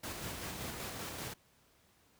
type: noise with tremolo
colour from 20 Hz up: pink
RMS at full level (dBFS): -41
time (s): 0.03-1.34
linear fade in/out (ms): 10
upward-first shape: square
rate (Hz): 5.2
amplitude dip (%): 25
effects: pink hiss -68 dBFS RMS until 2.19 s + high-pass 60 Hz 12 dB/octave